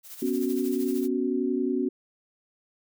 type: noise with tremolo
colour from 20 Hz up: blue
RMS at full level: -40 dBFS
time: 0.03-1.09 s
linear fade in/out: 50 ms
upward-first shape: sine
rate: 13 Hz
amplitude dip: 60%
type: chord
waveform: sine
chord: B suspended second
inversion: none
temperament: just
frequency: 246.9 / 277.8 / 370.4 Hz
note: B3 / C#4 / F#4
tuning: 0 / +4 / +2 cents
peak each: -28 dBFS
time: 0.22-1.89 s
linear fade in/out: 5 ms
effects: none